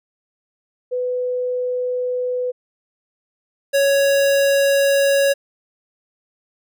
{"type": "tone pair in turn", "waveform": ["sine", "square"], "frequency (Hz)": [498.7, 555.9], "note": ["B4", "C#5"], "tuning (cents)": [17, 5], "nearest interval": "major second", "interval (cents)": 188, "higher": "second", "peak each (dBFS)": [-19, -14], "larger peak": "second", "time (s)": [[0.91, 2.52], [3.73, 5.34]], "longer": "neither", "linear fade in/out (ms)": 20, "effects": []}